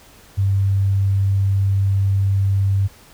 sine tone, 98 Hz, G2, in tune, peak -14 dBFS, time 0.37-2.88 s, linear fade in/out 20 ms, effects pink hiss -47 dBFS RMS until 3.13 s

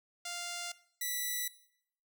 5% pulse tone pair in turn, 698.5 / 1966.5 Hz, F5 / B6, 0 / -8 cents, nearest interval octave + tritone, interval 1792 cents, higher second, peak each -27 / -23 dBFS, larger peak second, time 0.25-0.72 / 1.01-1.48 s, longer neither, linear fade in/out 5 ms, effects noise-tail reverb RT60 0.7 s tail -19 dB re dry

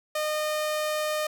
sawtooth tone, 611 Hz, D#5, 32 cents flat, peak -22 dBFS, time 0.15-1.27 s, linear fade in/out 5 ms, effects none

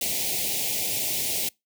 white band-stop noise, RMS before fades -27 dBFS, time 0.01-1.49 s, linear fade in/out 5 ms, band 810 to 2100 Hz, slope 48 dB/octave, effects noise-tail reverb RT60 0.2 s tail -25 dB re dry + high-pass 80 Hz 12 dB/octave

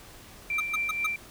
sine tone with tremolo, 2353 Hz, D7, 3 cents sharp, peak -25 dBFS, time 0.5-1.16 s, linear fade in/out 2 ms, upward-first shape triangle, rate 4.1 Hz, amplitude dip 50%
square tone bursts, 1268 Hz, D#6, 32 cents sharp, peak -28 dBFS, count 4, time 0.58-1.066 s, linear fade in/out 5 ms, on 24 ms, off 130 ms
effects pink hiss -49 dBFS RMS until 1.3 s

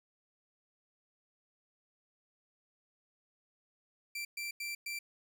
sawtooth tone bursts at uneven times, 2349 Hz, D7, in tune, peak -34 dBFS, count 4, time 4.15-4.25 / 4.37-4.51 / 4.6-4.75 / 4.86-4.99 s, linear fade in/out 5 ms, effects none

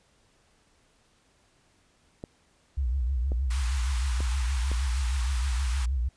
clicks, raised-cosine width 2 ms, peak -23 dBFS, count 4, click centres 2.239 / 3.319 / 4.205 / 4.716 s
sine tone with vibrato, 63.6 Hz, C2, 48 cents flat, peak -24 dBFS, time 2.77-6.09 s, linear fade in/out 10 ms, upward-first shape triangle, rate 6.4 Hz, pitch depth 190 cents each way
pink high-pass noise, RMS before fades -40 dBFS, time 3.5-5.86 s, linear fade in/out 10 ms, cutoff 860 Hz, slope 48 dB/octave
effects pink hiss -65 dBFS RMS until 6.16 s + resampled to 22050 Hz

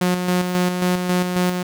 sawtooth tone with tremolo, 180.2 Hz, F#3, 45 cents flat, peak -12 dBFS, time 0.01-1.63 s, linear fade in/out 5 ms, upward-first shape square, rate 3.7 Hz, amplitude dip 45%, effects none

